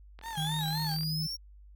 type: click train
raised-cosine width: 0.3 ms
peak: -33 dBFS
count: 37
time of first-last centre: 0.19-1.033 s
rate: 42.7 Hz
type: tone with vibrato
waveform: 35% pulse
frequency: 855 Hz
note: A5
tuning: 50 cents flat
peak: -35 dBFS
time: 0.22-0.98 s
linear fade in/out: 50 ms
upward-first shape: sine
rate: 3.8 Hz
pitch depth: 130 cents each way
type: linear sweep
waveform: 45% pulse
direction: up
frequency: 3201 to 5600 Hz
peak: -34 dBFS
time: 0.36-1.37 s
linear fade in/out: 20 ms
type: tone with pitch glide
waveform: sine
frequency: 155.56 to 156.55 Hz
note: D#3 to D#3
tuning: 0 to +11 cents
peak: -31 dBFS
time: 0.37-1.27 s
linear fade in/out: 10 ms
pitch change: +11 cents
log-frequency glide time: 0.85-1.05 s
effects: added 50 Hz sine -50 dBFS peak until 1.75 s